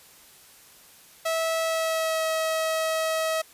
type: tone with pitch glide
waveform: sawtooth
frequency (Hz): 651 to 640.9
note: E5 to E5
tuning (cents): -22 to -49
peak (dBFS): -20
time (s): 1.25-3.42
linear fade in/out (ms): 10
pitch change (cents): -27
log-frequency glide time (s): 1.61-2.25
effects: white hiss -52 dBFS RMS until 3.53 s + resampled to 32000 Hz